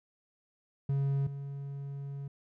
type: tone pair in turn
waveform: triangle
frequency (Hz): 138.59 / 139.72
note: C#3 / C#3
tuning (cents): 0 / +14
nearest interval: unison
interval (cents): 14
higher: second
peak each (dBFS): -25 / -35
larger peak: first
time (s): 0.89-1.27 / 1.27-2.28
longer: second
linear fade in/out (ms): 5
effects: none